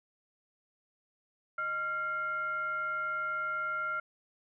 sine tone with frequency modulation, 1384 Hz, F6, 16 cents flat, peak -31 dBFS, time 1.58-4 s, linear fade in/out 5 ms, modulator 764 Hz, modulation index 0.42, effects none

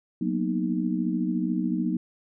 sine chord, B major seventh, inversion second, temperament equal with one note detuned, 184.14 / 233.1 / 246.9 / 311.1 Hz, F#3 / A#3 / B3 / D#4, -8 / 0 / 0 / 0 cents, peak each -28 / -30 / -30 / -29 dBFS, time 0.21-1.97 s, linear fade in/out 5 ms, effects none

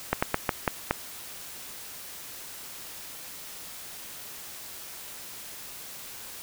slowing click train, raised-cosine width 0.5 ms, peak -7 dBFS, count 6, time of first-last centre 0.13-0.91 s, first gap 95 ms, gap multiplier 1.25, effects white hiss -42 dBFS RMS until 6.42 s

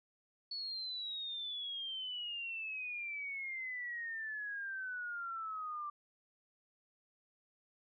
sine exponential sweep, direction down, 4435 to 1174.7 Hz, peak -39 dBFS, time 0.51-5.9 s, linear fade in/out 5 ms, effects none

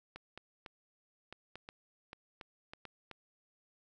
clicks, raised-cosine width 0.3 ms, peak -30 dBFS, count 11, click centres 0.16 / 0.376 / 0.662 / 1.326 / 1.556 / 1.689 / 2.131 / 2.412 / 2.735 / 2.853 / 3.113 s, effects none

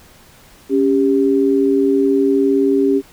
sine tone pair together, 277.2 / 396.3 Hz, C#4 / G4, 0 / +19 cents, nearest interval tritone, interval 619 cents, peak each -14 dBFS, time 0.69-3.02 s, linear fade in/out 50 ms, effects pink hiss -46 dBFS RMS until 3.12 s

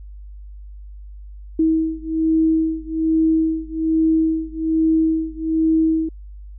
sine beating tone pair, 320 / 321.2 Hz, D#4 / E4, +49 / -45 cents, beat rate 1.2 Hz, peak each -18 / -19 dBFS, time 1.59-6.09 s, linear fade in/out 5 ms, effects added 50 Hz sine -34 dBFS peak until 6.58 s

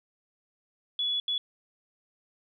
sine tone bursts at uneven times, 3404 Hz, G#7, 42 cents sharp, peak -26 dBFS, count 2, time 0.99-1.2 / 1.28-1.38 s, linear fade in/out 2 ms, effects none

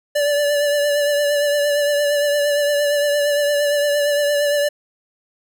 square tone with vibrato, 581 Hz, D5, 19 cents flat, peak -16 dBFS, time 0.15-4.69 s, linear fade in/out 10 ms, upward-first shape triangle, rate 8.7 Hz, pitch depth 32 cents each way, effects none

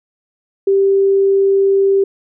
sine tone, 392 Hz, G4, in tune, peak -9 dBFS, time 0.67-2.04 s, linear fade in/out 5 ms, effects none

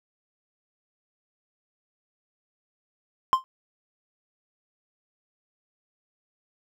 triangle tone with exponential decay, 1046.5 Hz, C6, in tune, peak -10 dBFS, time 3.33-3.44 s, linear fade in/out 0 ms, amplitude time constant 22 ms, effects none

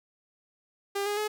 sawtooth tone with pitch steps, 400 / 412.1 / 424.2 Hz, G4 / G#4 / G#4, +35 / -13 / +37 cents, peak -24 dBFS, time 0.95-1.28 s, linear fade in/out 10 ms, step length 110 ms, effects none

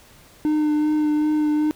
triangle tone with vibrato, 302.8 Hz, D#4, 47 cents flat, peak -15 dBFS, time 0.45-1.71 s, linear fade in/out 0 ms, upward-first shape sine, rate 2.6 Hz, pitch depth 15 cents each way, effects pink hiss -50 dBFS RMS until 1.75 s

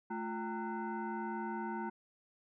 sine tone with frequency modulation, 349.2 Hz, F4, in tune, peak -36 dBFS, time 0.1-1.9 s, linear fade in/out 10 ms, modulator 568 Hz, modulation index 1.6, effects none

